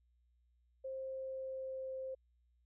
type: tone with pitch glide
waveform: sine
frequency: 529 to 525.3 Hz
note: C5 to C5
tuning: +19 to +7 cents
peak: -40 dBFS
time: 0.84-2.15 s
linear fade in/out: 10 ms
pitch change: -12 cents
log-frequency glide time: 0.97-1.94 s
effects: added 60 Hz sine -70 dBFS peak until 2.65 s